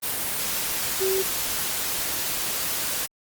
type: tone in noise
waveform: sine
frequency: 382.1 Hz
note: G4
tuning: 44 cents flat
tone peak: -22 dBFS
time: 1-1.23 s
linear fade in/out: 20 ms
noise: white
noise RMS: -27 dBFS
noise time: 0.02-3.07 s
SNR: +2 dB
effects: Opus 32 kbps